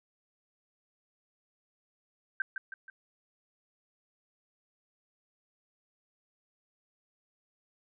sine tone with echo, 1562 Hz, G6, 7 cents flat, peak -27 dBFS, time 2.4-2.42 s, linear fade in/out 2 ms, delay 160 ms, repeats 3, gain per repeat -6 dB, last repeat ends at 2.9 s, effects none

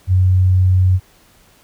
sine tone, 92.5 Hz, F#2, in tune, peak -9 dBFS, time 0.07-1 s, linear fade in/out 50 ms, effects pink hiss -51 dBFS RMS until 1.63 s

